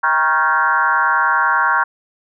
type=tone with frequency modulation; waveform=sine; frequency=1244.5 Hz; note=D#6; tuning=in tune; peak=-12 dBFS; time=0.03-1.84 s; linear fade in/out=10 ms; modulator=150 Hz; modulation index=2.5; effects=none